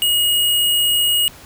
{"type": "tone with sample-and-hold", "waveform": "sine", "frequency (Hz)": 2887, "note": "F#7", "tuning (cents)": -43, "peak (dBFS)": -13, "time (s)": [0.02, 1.28], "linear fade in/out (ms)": 0, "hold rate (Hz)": 11025, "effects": ["pink hiss -41 dBFS RMS until 1.45 s"]}